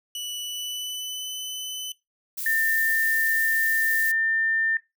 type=tone with pitch glide; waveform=sawtooth; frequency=2959 to 3018 Hz; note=F#7 to F#7; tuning=-1 to +34 cents; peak=-27 dBFS; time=0.15-1.92 s; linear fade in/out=2 ms; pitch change=+35 cents; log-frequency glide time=0.4-1.32 s
type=noise; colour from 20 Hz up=violet; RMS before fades=-31 dBFS; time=2.37-4.12 s; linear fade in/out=10 ms
type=tone; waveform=sine; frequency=1800 Hz; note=A6; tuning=39 cents sharp; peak=-21 dBFS; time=2.46-4.77 s; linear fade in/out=2 ms
effects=noise-tail reverb RT60 0.2 s tail -20 dB re dry